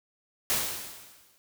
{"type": "noise with exponential decay", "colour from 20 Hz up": "white", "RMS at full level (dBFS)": -25, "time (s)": [0.5, 1.38], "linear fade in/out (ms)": 0, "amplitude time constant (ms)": 190, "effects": []}